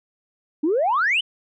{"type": "exponential sweep", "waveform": "sine", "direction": "up", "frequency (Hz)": [284.6, 3136], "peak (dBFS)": -16, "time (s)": [0.63, 1.21], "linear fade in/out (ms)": 10, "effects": ["tanh soft clip ceiling -13 dBFS"]}